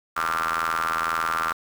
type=ring-modulated tone; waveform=sawtooth; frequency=82 Hz; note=E2; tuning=9 cents flat; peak=-16 dBFS; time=0.16-1.53 s; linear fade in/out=10 ms; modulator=1280 Hz; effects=7-bit